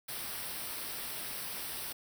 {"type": "band-stop noise", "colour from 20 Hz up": "white", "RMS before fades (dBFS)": -40, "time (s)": [0.08, 1.93], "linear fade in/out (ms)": 10, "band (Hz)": [5800, 8100], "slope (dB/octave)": 96, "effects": []}